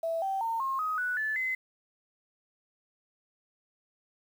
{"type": "tone with pitch steps", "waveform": "sine", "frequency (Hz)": [659.3, 775, 911.1, 1071, 1259.1, 1480.1, 1739.9, 2045], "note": ["E5", "G5", "A#5", "C6", "D#6", "F#6", "A6", "C7"], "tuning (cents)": [0, -20, -40, 40, 20, 0, -20, -40], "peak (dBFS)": -28, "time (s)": [0.03, 1.55], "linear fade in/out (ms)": 5, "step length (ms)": 190, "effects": ["9-bit"]}